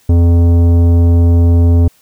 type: tone with tanh clipping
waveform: sine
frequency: 85.3 Hz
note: F2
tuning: 40 cents flat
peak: -7 dBFS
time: 0.09-1.88 s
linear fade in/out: 5 ms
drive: 13 dB
effects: white hiss -51 dBFS RMS until 2.01 s

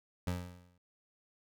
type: tone with exponential decay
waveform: 25% pulse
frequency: 89.1 Hz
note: F2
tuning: 35 cents sharp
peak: -27 dBFS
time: 0.27-0.78 s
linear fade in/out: 5 ms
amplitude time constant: 110 ms
effects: none

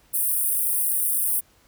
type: high-pass noise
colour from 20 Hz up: pink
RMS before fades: -23 dBFS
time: 0.13-1.41 s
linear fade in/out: 20 ms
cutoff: 8900 Hz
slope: 96 dB/octave
effects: pink hiss -59 dBFS RMS until 1.67 s

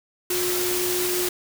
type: tone in noise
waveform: sine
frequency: 359.7 Hz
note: F#4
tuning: 49 cents flat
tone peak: -25 dBFS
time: 0.3-1.29 s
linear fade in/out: 5 ms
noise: white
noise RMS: -26 dBFS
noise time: 0.3-1.29 s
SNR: -2 dB
effects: none

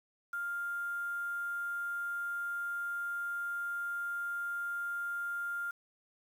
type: tone with quantisation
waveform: sine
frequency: 1400 Hz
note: F6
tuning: 4 cents sharp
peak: -34 dBFS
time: 0.33-5.71 s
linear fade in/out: 5 ms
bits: 9
effects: none

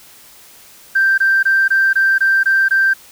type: tone bursts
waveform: sine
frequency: 1570 Hz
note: G6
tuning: 2 cents sharp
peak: -9 dBFS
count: 8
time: 0.95-2.937 s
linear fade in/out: 10 ms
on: 230 ms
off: 21 ms
effects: tanh soft clip ceiling -5 dBFS + white hiss -43 dBFS RMS until 3.11 s

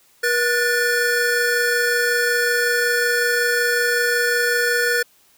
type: tone cluster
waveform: square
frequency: 479.2 / 1463 / 1768 Hz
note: A#4 / F#6 / A6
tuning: +48 / -20 / +8 cents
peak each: -22 dBFS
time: 0.23-5.03 s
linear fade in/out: 10 ms
effects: white hiss -56 dBFS RMS until 5.37 s

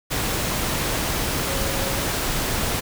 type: tone in noise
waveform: sine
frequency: 545 Hz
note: C#5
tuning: 29 cents flat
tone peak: -31 dBFS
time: 1.46-2 s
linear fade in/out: 20 ms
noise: pink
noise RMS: -24 dBFS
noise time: 0.1-2.81 s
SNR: -10 dB
effects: none

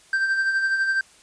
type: tone with tremolo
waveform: triangle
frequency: 1568 Hz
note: G6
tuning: in tune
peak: -16 dBFS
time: 0.13-1.01 s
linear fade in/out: 2 ms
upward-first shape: sine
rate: 12 Hz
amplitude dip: 45%
effects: white hiss -53 dBFS RMS until 1.22 s + resampled to 22050 Hz

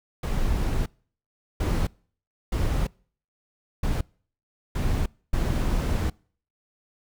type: noise bursts at uneven times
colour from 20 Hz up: brown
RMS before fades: -24 dBFS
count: 6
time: 0.23-0.86 / 1.6-1.87 / 2.52-2.87 / 3.83-4.01 / 4.75-5.06 / 5.33-6.1 s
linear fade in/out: 5 ms
effects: noise-tail reverb RT60 0.5 s tail -26 dB re dry

